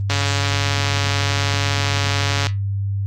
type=click train; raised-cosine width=0.2 ms; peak=-3 dBFS; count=335; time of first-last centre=0.1-2.469 s; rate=141 Hz; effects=added 99 Hz sine -19 dBFS peak until 3.06 s + Opus 24 kbps